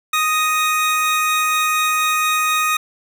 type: tone pair together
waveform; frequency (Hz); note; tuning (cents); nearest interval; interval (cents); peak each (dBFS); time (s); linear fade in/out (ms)
25% pulse; 1246 / 1866.9; D#6 / A#6; +2 / +2; perfect fifth; 700; -12 / -23; 0.13-2.77; 5
effects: none